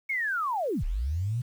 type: linear two-way sweep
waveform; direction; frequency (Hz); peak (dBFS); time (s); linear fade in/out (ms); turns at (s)
sine; down then up; 2223 to 31.26 to 126.2; -26; 0.09-1.42; 10; 0.84
effects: 9-bit